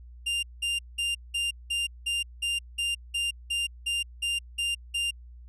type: tone bursts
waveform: 45% pulse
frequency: 2794 Hz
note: F7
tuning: in tune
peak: -26 dBFS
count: 14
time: 0.26-5.11 s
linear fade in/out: 10 ms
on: 170 ms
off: 190 ms
effects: added 60 Hz sine -44 dBFS peak until 5.48 s + resampled to 24000 Hz